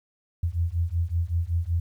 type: beating tone pair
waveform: sine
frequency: 82.4 / 87.7 Hz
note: E2 / F2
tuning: 0 / +8 cents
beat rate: 5.3 Hz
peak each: -26 dBFS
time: 0.43-1.8 s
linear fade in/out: 5 ms
effects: 10-bit